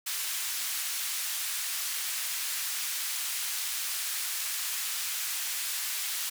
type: band-pass noise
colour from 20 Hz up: white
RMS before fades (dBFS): -33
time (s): 0.06-6.3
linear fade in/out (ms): 10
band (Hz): 1500 to 15000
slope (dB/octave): 12
effects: none